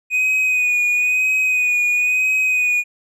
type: tone with vibrato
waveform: triangle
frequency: 2489 Hz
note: D#7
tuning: in tune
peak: -13 dBFS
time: 0.1-2.84 s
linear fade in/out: 50 ms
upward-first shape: sine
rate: 1 Hz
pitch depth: 29 cents each way
effects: none